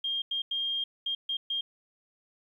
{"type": "tone bursts at uneven times", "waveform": "sine", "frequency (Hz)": 3215, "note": "G7", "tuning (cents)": 43, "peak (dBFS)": -28, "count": 6, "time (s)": [[0.04, 0.22], [0.31, 0.42], [0.51, 0.84], [1.06, 1.15], [1.29, 1.37], [1.5, 1.61]], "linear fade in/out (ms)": 5, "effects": ["11-bit"]}